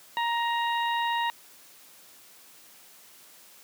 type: harmonic tone with a mistuned harmonic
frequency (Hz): 937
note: A#5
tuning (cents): +9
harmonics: 1 / 2 / 3 / 4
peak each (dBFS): -26 / -32 / -36 / -38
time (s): 0.17-1.3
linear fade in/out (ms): 0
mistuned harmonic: 4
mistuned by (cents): +20
effects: white hiss -53 dBFS RMS until 3.63 s + high-pass 150 Hz 12 dB/octave